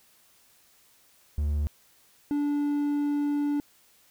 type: tone pair in turn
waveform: triangle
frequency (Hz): 73.8 / 290.3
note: D2 / D4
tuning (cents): +9 / -20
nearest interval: 2 octaves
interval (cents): 2371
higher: second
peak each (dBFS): -22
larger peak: neither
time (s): 1.38-1.67 / 2.31-3.6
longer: second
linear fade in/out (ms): 0
effects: white hiss -61 dBFS RMS until 4.1 s